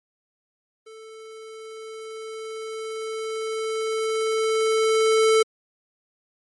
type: tone with level ramp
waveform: square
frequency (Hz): 441.2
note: A4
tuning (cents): +5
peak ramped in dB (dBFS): -42 to -15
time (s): 0.86-5.43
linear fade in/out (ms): 10
effects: MP3 48 kbps